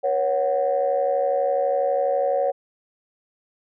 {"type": "chord", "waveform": "sine", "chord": "B suspended second", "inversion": "none", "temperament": "equal with one note detuned", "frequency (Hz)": [482.3, 554.4, 740], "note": ["B4", "C#5", "F#5"], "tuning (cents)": [-41, 0, 0], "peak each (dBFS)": [-26, -20, -24], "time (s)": [0.03, 2.52], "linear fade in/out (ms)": 20, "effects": ["tanh soft clip ceiling -11 dBFS"]}